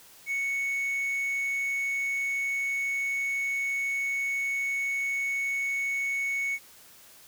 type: tone with quantisation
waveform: triangle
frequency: 2217 Hz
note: C#7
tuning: in tune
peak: -25 dBFS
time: 0.26-6.59 s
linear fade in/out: 50 ms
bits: 9
effects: white hiss -53 dBFS RMS until 7.27 s